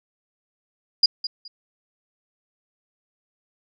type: tone with echo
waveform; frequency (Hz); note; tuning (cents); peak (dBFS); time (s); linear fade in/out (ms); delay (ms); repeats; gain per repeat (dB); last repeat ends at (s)
sine; 4871; D#8; -38; -11; 1.03-1.06; 5; 210; 2; -13; 1.48
effects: none

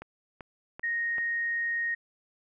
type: click train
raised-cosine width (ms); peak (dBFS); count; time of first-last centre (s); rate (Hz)
0.5; -26; 4; 0.02-1.183; 2.58
type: tone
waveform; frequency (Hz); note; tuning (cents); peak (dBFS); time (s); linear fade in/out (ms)
sine; 1864.7; A#6; 0; -27; 0.83-1.95; 10
effects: none

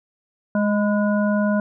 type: harmonic tone with a mistuned harmonic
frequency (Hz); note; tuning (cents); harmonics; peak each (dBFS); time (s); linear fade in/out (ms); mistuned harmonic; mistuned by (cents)
207.7; G#3; 0; 1 / 3 / 5 / 7; -18 / -23 / -31 / -29; 0.55-1.6; 2; 5; -49
effects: none

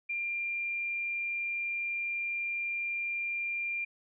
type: tone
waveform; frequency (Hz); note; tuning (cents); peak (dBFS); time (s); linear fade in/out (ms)
sine; 2388; D7; +28; -31; 0.09-3.85; 10
effects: none

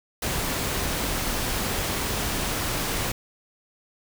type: noise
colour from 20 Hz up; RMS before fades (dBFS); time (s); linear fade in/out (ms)
pink; -27; 0.22-3.12; 5
effects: none

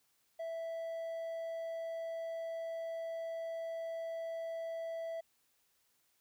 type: tone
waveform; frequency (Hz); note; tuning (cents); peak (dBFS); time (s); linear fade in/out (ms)
triangle; 659.3; E5; 0; -36; 0.39-5.21; 10
effects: white hiss -75 dBFS RMS until 6.2 s

